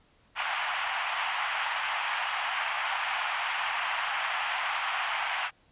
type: band-pass noise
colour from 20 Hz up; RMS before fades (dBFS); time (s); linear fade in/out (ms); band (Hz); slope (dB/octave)
pink; -31; 0.35-5.51; 50; 750 to 3200; 48
effects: pink hiss -64 dBFS RMS until 5.71 s + resampled to 8000 Hz